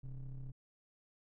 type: ring-modulated tone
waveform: triangle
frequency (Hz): 73.42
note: D2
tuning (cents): 0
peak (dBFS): -37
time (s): 0.03-0.52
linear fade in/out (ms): 10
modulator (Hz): 56.2
effects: none